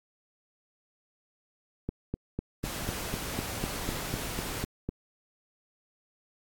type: click train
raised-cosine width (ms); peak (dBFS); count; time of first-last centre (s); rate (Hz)
3; -18; 13; 1.89-4.89; 4
type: noise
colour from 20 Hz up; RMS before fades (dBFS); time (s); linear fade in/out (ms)
pink; -36; 2.63-4.65; 20
effects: AAC 64 kbps